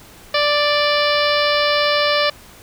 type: harmonic tone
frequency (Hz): 587.3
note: D5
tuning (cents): 0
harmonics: 1 / 2 / 3 / 4 / 5 / 6 / 7 / 8 / 9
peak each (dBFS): -18 / -21 / -23 / -24 / -25 / -26 / -26 / -27 / -28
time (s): 0.34-2.3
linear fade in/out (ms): 5
effects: pink hiss -43 dBFS RMS until 2.62 s